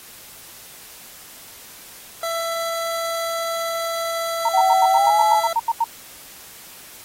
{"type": "tone", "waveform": "25% pulse", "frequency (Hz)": 666, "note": "E5", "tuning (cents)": 18, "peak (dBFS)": -19, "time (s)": [2.23, 5.53], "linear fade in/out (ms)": 2}
{"type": "tone bursts", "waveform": "sine", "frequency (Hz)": 919, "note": "A#5", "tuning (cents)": -25, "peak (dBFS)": -15, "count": 12, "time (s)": [4.45, 5.842], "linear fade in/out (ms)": 5, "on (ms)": 39, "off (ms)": 84}
{"type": "tone with pitch glide", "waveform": "sine", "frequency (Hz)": [760, 853.1], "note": ["F#5", "G#5"], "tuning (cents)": [46, 46], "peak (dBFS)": -14, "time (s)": [4.53, 5.41], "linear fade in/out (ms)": 20, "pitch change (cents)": 200, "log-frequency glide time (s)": [4.9, 5.2]}
{"effects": ["white hiss -42 dBFS RMS until 7.04 s", "AAC 48 kbps"]}